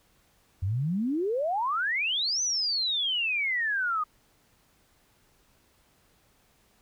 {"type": "exponential two-way sweep", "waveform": "sine", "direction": "up then down", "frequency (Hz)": [87.31, 6180, 1210], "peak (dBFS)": -25, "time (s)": [0.62, 4.04], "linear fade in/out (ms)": 10, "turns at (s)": 2.42, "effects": ["pink hiss -65 dBFS RMS until 6.81 s"]}